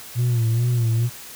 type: tone with vibrato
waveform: sine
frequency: 117.7 Hz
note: A#2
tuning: 17 cents sharp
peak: -14 dBFS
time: 0.15-1.1 s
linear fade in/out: 50 ms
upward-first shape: sine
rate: 2.3 Hz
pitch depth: 72 cents each way
effects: tanh soft clip ceiling -16 dBFS + white hiss -39 dBFS RMS until 1.35 s